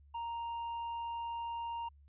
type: tone with tanh clipping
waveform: sine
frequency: 932.3 Hz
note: A#5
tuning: in tune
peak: -38 dBFS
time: 0.14-1.89 s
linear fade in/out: 10 ms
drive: 5 dB
effects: added 71 Hz sine -58 dBFS peak until 2.08 s + resampled to 8000 Hz